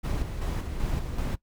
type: noise with tremolo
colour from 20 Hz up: brown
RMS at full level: -28 dBFS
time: 0.03-1.36 s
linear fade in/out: 20 ms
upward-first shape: square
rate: 2.6 Hz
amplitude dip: 45%
effects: noise-tail reverb RT60 0.1 s tail -19 dB re dry